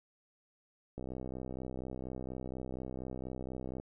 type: click train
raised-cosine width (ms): 2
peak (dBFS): -28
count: 182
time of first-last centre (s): 0.98-3.799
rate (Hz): 64.2
effects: none